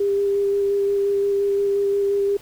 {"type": "tone with vibrato", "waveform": "sine", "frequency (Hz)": 400, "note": "G4", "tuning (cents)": 35, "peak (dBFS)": -17, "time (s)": [0, 2.37], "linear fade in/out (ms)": 5, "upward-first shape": "square", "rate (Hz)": 5.7, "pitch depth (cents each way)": 9, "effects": ["pink hiss -47 dBFS RMS until 2.41 s"]}